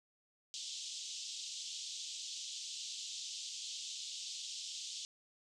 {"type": "band-pass noise", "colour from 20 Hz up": "pink", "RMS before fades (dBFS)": -45, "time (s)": [0.54, 5.05], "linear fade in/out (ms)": 0, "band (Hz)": [3100, 7600], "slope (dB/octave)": 48, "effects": []}